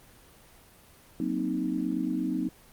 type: chord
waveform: sine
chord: C half-diminished seventh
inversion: second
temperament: equal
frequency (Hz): 185 / 233.1 / 261.6 / 311.1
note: Gb3 / Bb3 / C4 / Eb4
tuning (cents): 0 / 0 / 0 / 0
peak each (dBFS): -34 / -34 / -31 / -31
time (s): 1.2-2.49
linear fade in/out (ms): 2
effects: pink hiss -55 dBFS RMS until 2.72 s + Opus 24 kbps